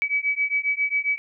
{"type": "beating tone pair", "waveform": "sine", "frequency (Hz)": [2280, 2287.4], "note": ["C#7", "D7"], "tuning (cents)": [48, -46], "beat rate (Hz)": 7.4, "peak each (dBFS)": -24, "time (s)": [0.02, 1.18], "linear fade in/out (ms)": 0, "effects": []}